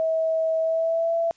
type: tone with pitch glide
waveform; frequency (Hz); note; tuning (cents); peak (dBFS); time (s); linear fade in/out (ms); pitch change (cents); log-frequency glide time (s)
sine; 645 to 668.1; E5 to E5; -38 to +23; -20; 0-1.31; 0; +61; 0.59-1.15
effects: white hiss -61 dBFS RMS until 1.36 s + resampled to 16000 Hz